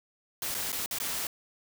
white noise with dropouts, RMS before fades -33 dBFS, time 0.42-1.27 s, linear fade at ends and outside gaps 2 ms, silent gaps 0.544-0.548 / 0.72-0.727 / 0.861-0.91 / 0.986-1 s, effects none

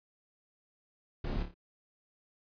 brown noise with echo, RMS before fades -35 dBFS, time 1.24-1.43 s, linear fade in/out 5 ms, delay 28 ms, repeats 4, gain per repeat -6 dB, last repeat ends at 1.542 s, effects resampled to 11025 Hz

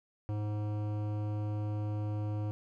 sine tone with hard clipping, 105.1 Hz, G#2, 21 cents sharp, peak -34 dBFS, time 0.29-2.51 s, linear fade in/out 0 ms, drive 15 dB, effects none

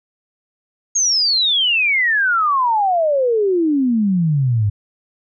sine exponential sweep, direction down, 6630 to 98.9 Hz, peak -13 dBFS, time 0.95-4.7 s, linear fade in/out 10 ms, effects none

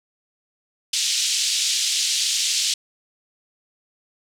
pink band-pass noise, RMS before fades -22 dBFS, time 0.93-2.74 s, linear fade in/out 5 ms, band 3200 to 7900 Hz, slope 24 dB/octave, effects none

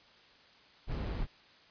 brown noise with amplitude modulation, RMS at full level -32 dBFS, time 0.87-1.27 s, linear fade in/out 50 ms, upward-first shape sine, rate 156 Hz, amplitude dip 35%, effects white hiss -60 dBFS RMS until 1.7 s + resampled to 11025 Hz

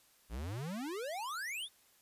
square exponential sweep, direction up, 51.5 to 3729 Hz, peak -39 dBFS, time 0.29-1.69 s, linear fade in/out 50 ms, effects white hiss -67 dBFS RMS until 2.01 s + resampled to 32000 Hz

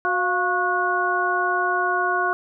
harmonic tone with a mistuned harmonic, 365.6 Hz, F#4, 21 cents flat, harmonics 1 / 2 / 3 / 4, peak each -27 / -25 / -24 / -23 dBFS, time 0.05-2.33 s, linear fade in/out 0 ms, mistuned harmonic 2, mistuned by -66 cents, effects none

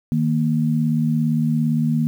sine tone pair together, 155.56 / 233.1 Hz, D#3 / A#3, 0 / 0 cents, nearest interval perfect fifth, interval 700 cents, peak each -19 dBFS, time 0.12-2.07 s, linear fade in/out 0 ms, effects 8-bit

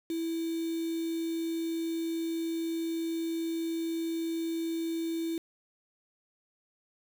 sine tone with quantisation, 329.6 Hz, E4, in tune, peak -30 dBFS, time 0.1-5.38 s, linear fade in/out 2 ms, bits 7, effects none

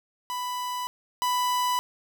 45% pulse tone pair in turn, 992 / 992 Hz, B5 / B5, +7 / +7 cents, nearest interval unison, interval 0 cents, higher neither, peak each -29 / -23 dBFS, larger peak second, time 0.3-0.87 / 1.22-1.79 s, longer neither, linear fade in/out 0 ms, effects none

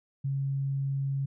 sine tone, 137.3 Hz, C#3, 16 cents flat, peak -27 dBFS, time 0.24-1.26 s, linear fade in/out 10 ms, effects none

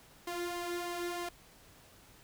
sawtooth tone with flanger, 349.2 Hz, F4, in tune, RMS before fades -38 dBFS, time 0.27-1.29 s, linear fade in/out 5 ms, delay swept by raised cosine 0.96 to 2.36 ms, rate 3.2 Hz, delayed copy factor +0.55, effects pink hiss -59 dBFS RMS until 2.23 s

